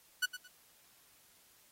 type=tone with echo; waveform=sawtooth; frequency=1480 Hz; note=F#6; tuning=in tune; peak=-25 dBFS; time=0.22-0.26 s; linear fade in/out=10 ms; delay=110 ms; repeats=2; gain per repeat=-12 dB; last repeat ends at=0.48 s; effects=white hiss -65 dBFS RMS until 1.71 s + AAC 48 kbps